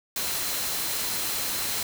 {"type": "tone in noise", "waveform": "sine", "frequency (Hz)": 4100, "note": "C8", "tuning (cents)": -36, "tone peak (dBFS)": -38, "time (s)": [0.16, 1.83], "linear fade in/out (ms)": 2, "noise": "white", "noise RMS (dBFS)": -29, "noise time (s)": [0.16, 1.83], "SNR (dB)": -12, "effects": []}